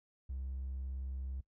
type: tone with vibrato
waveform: triangle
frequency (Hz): 65.9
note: C2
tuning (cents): +13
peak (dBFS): -35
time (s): 0.29-1.41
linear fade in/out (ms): 10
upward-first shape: sine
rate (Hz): 18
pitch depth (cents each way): 11
effects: noise-tail reverb RT60 0.1 s tail -21 dB re dry + tanh soft clip ceiling -33 dBFS